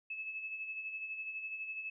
sine tone with tremolo, 2601 Hz, E7, 24 cents flat, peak -37 dBFS, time 0.1-1.9 s, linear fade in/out 5 ms, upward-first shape sine, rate 12 Hz, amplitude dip 50%, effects none

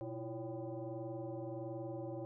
sine tone with frequency modulation, 101.8 Hz, G#2, 34 cents flat, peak -40 dBFS, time 0.01-2.25 s, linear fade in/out 0 ms, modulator 225 Hz, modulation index 2.5, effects none

